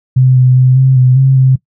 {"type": "tone with pitch steps", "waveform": "sine", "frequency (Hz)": [129.1, 127.4, 128.6, 132, 127.4, 133.7, 131.1], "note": ["C3", "C3", "C3", "C3", "C3", "C3", "C3"], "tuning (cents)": [-23, -46, -30, 16, -46, 38, 4], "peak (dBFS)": -4, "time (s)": [0.16, 1.56], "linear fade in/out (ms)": 10, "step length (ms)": 200, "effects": ["noise-tail reverb RT60 0.1 s tail -19 dB re dry"]}